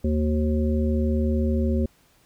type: harmonic tone with a mistuned harmonic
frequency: 76.8 Hz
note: D#2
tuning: 22 cents flat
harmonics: 1 / 3 / 5 / 7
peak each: -22 / -24 / -30 / -32 dBFS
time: 0.04-1.86 s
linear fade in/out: 5 ms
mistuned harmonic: 5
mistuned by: -37 cents
effects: pink hiss -60 dBFS RMS until 2.25 s